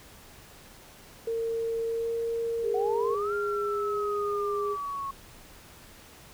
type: tone with pitch glide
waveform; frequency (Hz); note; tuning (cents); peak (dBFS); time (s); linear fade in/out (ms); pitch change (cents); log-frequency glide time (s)
sine; 456.8 to 461.6; A#4 to A#4; -35 to -17; -27; 1.27-3.15; 5; +18; 1.86-2.12
type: tone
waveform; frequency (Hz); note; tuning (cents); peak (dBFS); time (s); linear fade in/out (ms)
sine; 410.2; G#4; -21; -28; 2.62-4.77; 50
type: exponential two-way sweep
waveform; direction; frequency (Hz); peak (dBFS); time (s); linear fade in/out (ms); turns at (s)
sine; up then down; 726 to 1396.9 to 1094; -31; 2.74-5.11; 5; 3.34
effects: pink hiss -51 dBFS RMS until 6.33 s